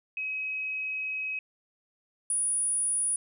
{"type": "tone pair in turn", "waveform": "sine", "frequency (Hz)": [2545, 9734], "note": ["D#7", "D#9"], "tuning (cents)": [39, -39], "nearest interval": "octave + major seventh", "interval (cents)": 2322, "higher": "second", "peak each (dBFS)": [-30, -25], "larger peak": "second", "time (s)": [[0.17, 1.39], [2.3, 3.16]], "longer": "first", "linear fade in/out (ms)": 2, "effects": []}